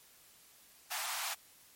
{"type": "high-pass noise", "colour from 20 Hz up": "pink", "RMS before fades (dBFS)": -38, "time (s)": [0.9, 1.35], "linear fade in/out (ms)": 20, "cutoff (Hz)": 670, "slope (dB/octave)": 96, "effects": ["white hiss -61 dBFS RMS until 1.75 s", "MP3 64 kbps"]}